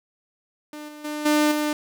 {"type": "tone with level steps", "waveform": "sawtooth", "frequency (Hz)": 299.8, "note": "D4", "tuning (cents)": 36, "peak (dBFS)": [-31, -35, -24, -13, -18], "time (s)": [0.73, 1.73], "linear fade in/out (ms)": 2, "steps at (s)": [0.88, 1.04, 1.25, 1.51], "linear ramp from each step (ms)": 10, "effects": []}